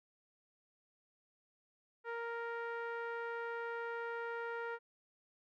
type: tone with low-pass filter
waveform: sawtooth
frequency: 466.2 Hz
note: A#4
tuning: in tune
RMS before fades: -41 dBFS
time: 2.04-4.79 s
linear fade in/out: 50 ms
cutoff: 1600 Hz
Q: 2.4
effects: MP3 96 kbps